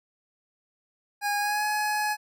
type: tone with pitch glide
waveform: 25% pulse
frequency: 820 to 843.5 Hz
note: G#5 to G#5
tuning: -22 to +27 cents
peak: -21 dBFS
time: 1.21-2.17 s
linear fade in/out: 50 ms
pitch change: +49 cents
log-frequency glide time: 1.39-1.64 s
effects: none